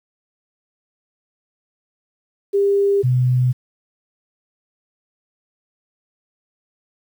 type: tone pair in turn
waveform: sine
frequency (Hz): 400 / 125.99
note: G4 / B2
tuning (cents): +35 / +35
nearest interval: octave + minor sixth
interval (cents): 2000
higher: first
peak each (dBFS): -13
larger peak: neither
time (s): 2.53-3.03 / 3.03-3.53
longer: neither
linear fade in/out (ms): 20
effects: 8-bit